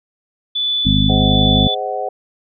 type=tone with tremolo; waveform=sine; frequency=3476 Hz; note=A7; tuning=22 cents flat; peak=-15 dBFS; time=0.55-1.75 s; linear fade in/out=10 ms; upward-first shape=sine; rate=1.3 Hz; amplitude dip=35%
type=harmonic tone; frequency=51.4 Hz; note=G#1; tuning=17 cents flat; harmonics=1 / 2 / 3 / 4 / 5; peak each=-18 / -18 / -18 / -18 / -18 dBFS; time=0.85-1.68 s; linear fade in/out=10 ms
type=chord; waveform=sine; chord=Ab dominant seventh; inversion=none; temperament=just; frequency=415.3 / 519.1 / 623 / 747.5 Hz; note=Ab4 / C5 / Eb5 / Gb5; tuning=0 / -14 / +2 / +17 cents; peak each=-27 / -25 / -27 / -22 dBFS; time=1.09-2.09 s; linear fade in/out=5 ms
effects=none